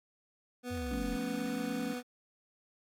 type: tone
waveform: 25% pulse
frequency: 246.9 Hz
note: B3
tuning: in tune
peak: -33 dBFS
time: 0.63-2.03 s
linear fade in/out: 50 ms
type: exponential sweep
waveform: sine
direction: down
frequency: 97.9 to 37.21 Hz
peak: -38 dBFS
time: 0.7-1.17 s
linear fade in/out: 20 ms
type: chord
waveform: sine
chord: F augmented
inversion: none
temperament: equal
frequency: 174.61 / 220 / 277.2 Hz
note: F3 / A3 / C#4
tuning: 0 / 0 / 0 cents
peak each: -44 / -39 / -38 dBFS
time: 0.91-1.94 s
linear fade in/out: 5 ms
effects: AAC 48 kbps